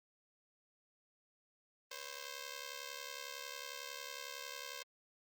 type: ring-modulated tone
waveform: 5% pulse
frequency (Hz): 526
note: C5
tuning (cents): +9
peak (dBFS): -30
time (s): 1.91-4.83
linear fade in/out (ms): 5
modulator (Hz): 35.5
effects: Opus 32 kbps